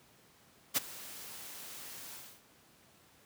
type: noise with ADSR envelope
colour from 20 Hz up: white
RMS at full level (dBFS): -27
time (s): 0.74-2.42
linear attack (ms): 30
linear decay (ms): 19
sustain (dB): -20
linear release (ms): 290
effects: pink hiss -63 dBFS RMS until 3.25 s + high-pass 100 Hz 12 dB/octave